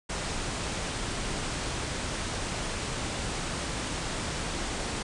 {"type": "low-pass noise", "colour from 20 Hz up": "pink", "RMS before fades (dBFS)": -33, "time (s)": [0.09, 5.03], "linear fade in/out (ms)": 10, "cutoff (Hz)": 9500, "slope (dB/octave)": 96, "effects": []}